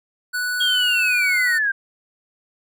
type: tone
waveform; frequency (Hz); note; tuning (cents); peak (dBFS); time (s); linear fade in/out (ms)
square; 1480; F#6; 0; -22; 0.33-1.59; 20
type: linear sweep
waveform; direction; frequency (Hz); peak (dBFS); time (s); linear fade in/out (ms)
sine; down; 3281 to 1568; -17; 0.6-1.72; 10
effects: none